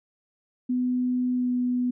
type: tone with pitch glide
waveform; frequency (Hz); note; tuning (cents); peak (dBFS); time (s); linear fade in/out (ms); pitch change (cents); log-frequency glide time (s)
sine; 250 to 247.8; B3 to B3; +21 to +6; -22; 0.69-1.91; 10; -15; 1.35-1.5
effects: none